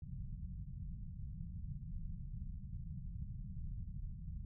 pink low-pass noise, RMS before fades -45 dBFS, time 0.02-4.45 s, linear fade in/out 2 ms, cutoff 180 Hz, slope 48 dB/octave, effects none

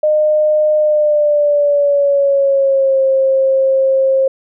sine tone with pitch glide, 610 to 534.1 Hz, D#5 to C5, -34 to +36 cents, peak -9 dBFS, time 0.03-4.28 s, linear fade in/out 5 ms, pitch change -230 cents, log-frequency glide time 0.77-3.01 s, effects none

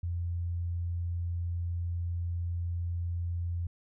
sine tone, 86.3 Hz, F2, 20 cents flat, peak -30 dBFS, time 0.03-3.67 s, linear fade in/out 5 ms, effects none

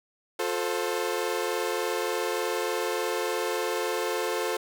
sawtooth chord, F major, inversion none, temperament equal with one note detuned, 356.6 / 440 / 523.3 Hz, F4 / A4 / C5, +36 / 0 / 0 cents, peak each -28 / -26 / -28 dBFS, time 0.39-4.57 s, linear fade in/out 5 ms, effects none

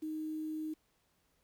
sine tone with quantisation, 311.1 Hz, D#4, in tune, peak -36 dBFS, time 0.02-0.74 s, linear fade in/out 10 ms, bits 10, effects pink hiss -75 dBFS RMS until 1.43 s

